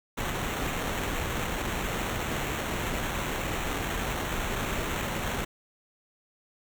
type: noise with sample-and-hold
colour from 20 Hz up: pink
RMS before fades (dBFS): -31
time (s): 0.17-5.45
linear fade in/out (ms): 10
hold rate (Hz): 4900
effects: none